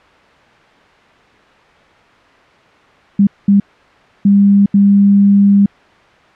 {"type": "tone bursts at uneven times", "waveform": "sine", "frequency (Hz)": 200.3, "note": "G3", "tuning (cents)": 38, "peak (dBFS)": -5, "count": 4, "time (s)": [[3.19, 3.27], [3.48, 3.6], [4.25, 4.66], [4.74, 5.66]], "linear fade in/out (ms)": 5, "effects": ["white hiss -45 dBFS RMS until 6.35 s", "low-pass 2000 Hz 12 dB/octave"]}